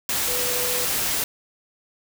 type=tone in noise; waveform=sine; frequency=493.9 Hz; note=B4; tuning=in tune; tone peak=-30 dBFS; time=0.28-0.85 s; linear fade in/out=2 ms; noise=white; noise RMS=-24 dBFS; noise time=0.09-1.24 s; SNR=-9 dB; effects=none